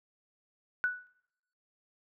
sine tone with exponential decay, 1480 Hz, F#6, in tune, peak -23 dBFS, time 0.84-1.07 s, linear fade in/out 0 ms, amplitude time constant 48 ms, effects noise-tail reverb RT60 0.8 s tail -21 dB re dry

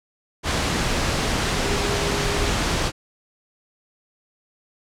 sine tone in noise, 406.1 Hz, G#4, 39 cents flat, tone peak -28 dBFS, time 1.61-2.53 s, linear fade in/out 50 ms, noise pink, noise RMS -22 dBFS, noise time 0.43-2.92 s, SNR -9 dB, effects low-pass 7000 Hz 12 dB/octave

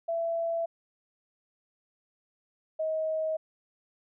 sine tone pair in turn, 668 / 632.5 Hz, E5 / D#5, +23 / +28 cents, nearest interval minor second, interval 95 cents, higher first, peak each -27 dBFS, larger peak neither, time 0.08-0.66 / 2.79-3.37 s, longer neither, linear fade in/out 10 ms, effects none

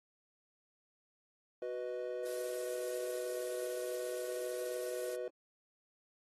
triangle chord, B major, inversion second, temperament equal, 370 / 493.9 / 622.3 Hz, F#4 / B4 / D#5, 0 / 0 / 0 cents, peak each -41 / -38 / -42 dBFS, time 1.62-5.28 s, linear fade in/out 2 ms
blue noise, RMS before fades -47 dBFS, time 2.25-5.16 s, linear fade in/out 10 ms
effects AAC 32 kbps

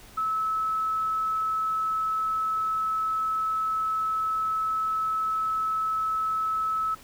sine tone, 1300 Hz, E6, 24 cents flat, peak -24 dBFS, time 0.17-6.95 s, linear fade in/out 10 ms, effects pink hiss -50 dBFS RMS until 7.03 s

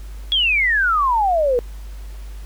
sine exponential sweep, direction down, 3392 to 469.9 Hz, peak -14 dBFS, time 0.32-1.59 s, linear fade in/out 0 ms, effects added 50 Hz sine -30 dBFS peak until 2.45 s + pink hiss -48 dBFS RMS until 2.45 s

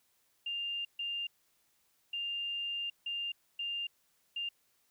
sine tone bursts at uneven times, 2800 Hz, F7, 4 cents sharp, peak -34 dBFS, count 6, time 0.46-0.85 / 0.99-1.27 / 2.13-2.9 / 3.06-3.32 / 3.59-3.87 / 4.36-4.49 s, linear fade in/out 5 ms, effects white hiss -73 dBFS RMS until 4.9 s

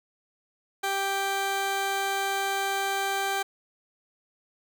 15% pulse tone pair together, 392.5 / 785 Hz, G4 / G5, +2 / +2 cents, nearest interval octave, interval 1200 cents, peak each -24 dBFS, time 0.83-3.43 s, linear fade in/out 10 ms, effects none

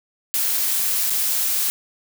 blue noise with dropouts, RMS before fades -21 dBFS, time 0.34-1.7 s, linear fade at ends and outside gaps 0 ms, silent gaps 1.098-1.104 s, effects none

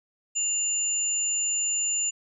sine tone pair together, 2794 / 7040 Hz, F7 / A8, 0 / 0 cents, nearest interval octave + major third, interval 1600 cents, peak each -33 / -24 dBFS, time 0.35-2.11 s, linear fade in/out 20 ms, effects none

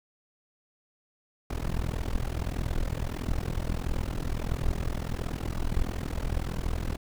brown noise with amplitude modulation, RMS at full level -26 dBFS, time 1.5-6.97 s, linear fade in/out 5 ms, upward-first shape sine, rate 41.5 Hz, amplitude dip 95%, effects none

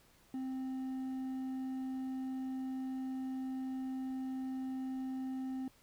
triangle tone with hard clipping, 261.6 Hz, C4, in tune, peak -38 dBFS, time 0.34-5.68 s, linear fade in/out 2 ms, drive 7 dB, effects pink hiss -66 dBFS RMS until 5.82 s

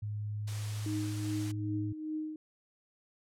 sine tone with pitch glide, 104.9 to 106.98 Hz, G#2 to A2, +18 to -48 cents, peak -34 dBFS, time 0.02-1.93 s, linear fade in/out 10 ms, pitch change +34 cents, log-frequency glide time 0.31-1.26 s
white noise, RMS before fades -45 dBFS, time 0.47-1.52 s, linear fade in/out 10 ms
sine tone with tremolo, 310 Hz, D#4, 6 cents flat, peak -32 dBFS, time 0.86-2.36 s, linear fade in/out 2 ms, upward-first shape triangle, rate 2.5 Hz, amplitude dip 65%
effects low-pass 9000 Hz 12 dB/octave

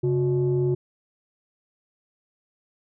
sine tone pair together, 135.9 / 362.8 Hz, C#3 / F#4, -34 / -34 cents, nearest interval octave + perfect fourth, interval 1700 cents, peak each -21 dBFS, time 0.03-0.75 s, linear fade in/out 10 ms, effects tanh soft clip ceiling -15 dBFS

